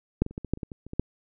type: clicks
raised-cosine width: 3 ms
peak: -8 / -20 / -30 / -20 / -22 / -11 / -29 / -20 / -25 / -29 / -23 / -10 dBFS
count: 12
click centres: 0.22 / 0.264 / 0.31 / 0.379 / 0.447 / 0.536 / 0.574 / 0.632 / 0.718 / 0.866 / 0.934 / 0.996 s
effects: none